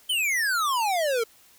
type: exponential sweep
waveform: square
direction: down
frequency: 3148 to 440 Hz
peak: -23 dBFS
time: 0.09-1.24 s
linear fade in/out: 10 ms
effects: white hiss -56 dBFS RMS until 1.58 s